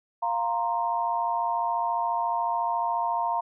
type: chord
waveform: sine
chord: F suspended fourth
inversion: none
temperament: equal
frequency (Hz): 698.5 / 932.3 / 1046.5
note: F5 / Bb5 / C6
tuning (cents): 0 / 0 / 0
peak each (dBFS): -29 / -26 / -32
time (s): 0.22-3.41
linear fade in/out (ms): 10
effects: none